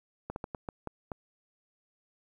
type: slowing click train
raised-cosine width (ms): 1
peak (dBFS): -22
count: 7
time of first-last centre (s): 0.3-1.118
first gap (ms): 61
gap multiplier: 1.32
effects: 10-bit